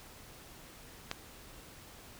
click, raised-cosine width 0.2 ms, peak -17 dBFS, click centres 1.114 s, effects pink hiss -53 dBFS RMS until 2.19 s

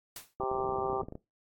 white noise with exponential decay, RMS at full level -39 dBFS, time 0.16-0.34 s, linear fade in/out 2 ms, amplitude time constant 38 ms
clicks, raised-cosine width 2 ms, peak -28 dBFS, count 12, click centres 0.4 / 0.435 / 0.515 / 0.604 / 0.692 / 0.787 / 0.9 / 0.931 / 1.033 / 1.085 / 1.124 / 1.154 s
harmonic tone, 130.81 Hz, C3, in tune, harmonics 3 / 4 / 5 / 6 / 7 / 8 / 9, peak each -34 / -41 / -41 / -35 / -40 / -44 / -38 dBFS, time 0.4-1.02 s, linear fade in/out 5 ms
white low-pass noise, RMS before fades -45 dBFS, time 0.52-1.06 s, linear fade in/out 20 ms, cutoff 540 Hz, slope 48 dB/octave
effects noise-tail reverb RT60 0.2 s tail -19 dB re dry + AAC 64 kbps

